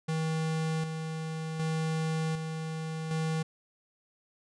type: tone with tremolo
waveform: square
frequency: 159.5 Hz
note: D#3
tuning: 43 cents sharp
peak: -29 dBFS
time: 0.08-3.43 s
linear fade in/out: 10 ms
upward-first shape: square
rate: 0.66 Hz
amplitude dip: 45%
effects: resampled to 22050 Hz